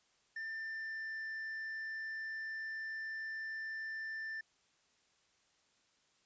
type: tone with pitch glide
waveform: triangle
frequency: 1789 to 1776.6 Hz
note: A6 to A6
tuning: +28 to +16 cents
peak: -38 dBFS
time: 0.36-4.41 s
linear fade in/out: 5 ms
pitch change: -12 cents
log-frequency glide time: 0.5-1.25 s
effects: white hiss -73 dBFS RMS until 6.25 s + resampled to 16000 Hz